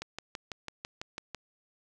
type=click train; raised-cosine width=0.2 ms; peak=-20 dBFS; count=9; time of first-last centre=0.02-1.347 s; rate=6.03 Hz; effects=none